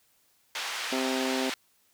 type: band-pass noise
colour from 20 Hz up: white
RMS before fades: -34 dBFS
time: 0.55-1.54 s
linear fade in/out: 2 ms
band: 830 to 3800 Hz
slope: 12 dB/octave
type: harmonic tone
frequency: 130.81 Hz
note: C3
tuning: in tune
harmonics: 2 / 3 / 4 / 5 / 6 / 7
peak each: -30 / -34 / -36 / -38 / -40 / -41 dBFS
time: 0.92-1.5 s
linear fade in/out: 5 ms
effects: white hiss -67 dBFS RMS until 1.93 s